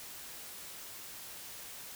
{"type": "silence", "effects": ["white hiss -47 dBFS RMS until 1.95 s"]}